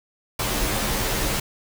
pink noise with comb filter, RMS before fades -24 dBFS, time 0.39-1.4 s, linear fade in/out 5 ms, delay 12 ms, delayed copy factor -0.8, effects none

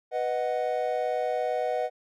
triangle chord, B major, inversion none, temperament equal, 493.9 / 622.3 / 740 Hz, B4 / D#5 / F#5, 0 / 0 / 0 cents, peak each -28 dBFS, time 0.11-1.9 s, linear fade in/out 50 ms, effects none

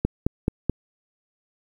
click train, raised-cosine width 3 ms, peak -7 dBFS, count 4, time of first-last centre 0.05-0.697 s, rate 4.64 Hz, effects 8-bit

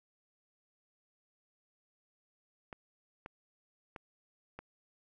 clicks, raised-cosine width 0.5 ms, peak -29 dBFS, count 4, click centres 2.728 / 3.261 / 3.962 / 4.59 s, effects none

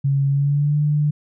sine tone with pitch glide, 138.59 to 148.54 Hz, C#3 to D3, 0 to +20 cents, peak -15 dBFS, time 0.04-1.11 s, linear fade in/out 10 ms, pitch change +120 cents, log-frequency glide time 0.28-0.78 s, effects none

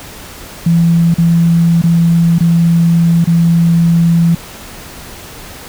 sine tone with dropouts, 168.1 Hz, E3, 34 cents sharp, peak -6 dBFS, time 0.66-4.35 s, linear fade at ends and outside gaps 5 ms, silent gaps 1.142-1.182 / 1.817-1.837 / 2.385-2.405 / 3.244-3.272 s, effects pink hiss -31 dBFS RMS until 5.68 s

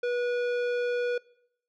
triangle tone with tanh clipping, 486.4 Hz, B4, 26 cents flat, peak -28 dBFS, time 0.03-1.18 s, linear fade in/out 5 ms, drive 18 dB, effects noise-tail reverb RT60 0.7 s tail -22 dB re dry

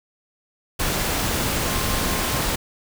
sine tone in noise, 1057 Hz, C6, 17 cents sharp, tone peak -34 dBFS, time 1.66-2.41 s, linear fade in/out 10 ms, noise pink, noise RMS -23 dBFS, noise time 0.79-2.56 s, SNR -14 dB, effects none

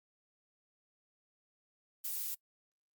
violet noise, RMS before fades -38 dBFS, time 2.04-2.35 s, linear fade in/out 10 ms, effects noise-tail reverb RT60 0.1 s tail -24 dB re dry + Opus 48 kbps

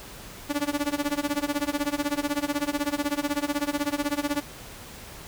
sawtooth tone with tremolo, 289.7 Hz, D4, 24 cents flat, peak -18 dBFS, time 0.49-4.42 s, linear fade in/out 20 ms, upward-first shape sine, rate 16 Hz, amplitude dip 95%, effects pink hiss -43 dBFS RMS until 5.27 s

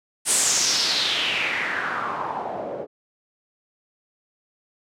white noise with low-pass filter sweep, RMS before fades -24 dBFS, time 0.25-2.87 s, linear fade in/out 50 ms, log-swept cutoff 9300 to 490 Hz, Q 4, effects high-pass 150 Hz 12 dB/octave

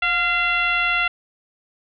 sine tone with frequency modulation, 2059 Hz, C7, 28 cents flat, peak -17 dBFS, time 0.02-1.08 s, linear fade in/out 5 ms, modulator 671 Hz, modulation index 1.5, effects none

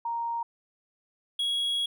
sine / triangle tone pair in turn, 932.3 / 3322 Hz, A#5 / G#7, 0 / 0 cents, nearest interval octave + minor seventh, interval 2200 cents, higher second, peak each -28 / -24 dBFS, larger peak second, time 0.05-0.43 / 1.39-1.86 s, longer second, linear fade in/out 5 ms, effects none

